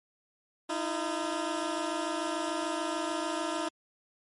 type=tone pair together; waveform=15% pulse; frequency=310.5 / 337.3 Hz; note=D#4 / E4; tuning=-3 / +40 cents; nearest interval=minor second; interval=143 cents; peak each=-27 dBFS; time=0.69-3.69 s; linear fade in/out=10 ms; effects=MP3 48 kbps